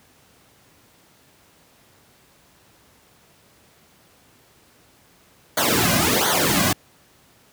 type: noise with flanger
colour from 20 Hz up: pink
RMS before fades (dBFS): -19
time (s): 5.57-6.73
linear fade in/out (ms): 5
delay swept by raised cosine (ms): 0.38 to 2.28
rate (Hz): 1.4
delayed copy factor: -1
effects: pink hiss -55 dBFS RMS until 7.52 s + high-pass 80 Hz 12 dB/octave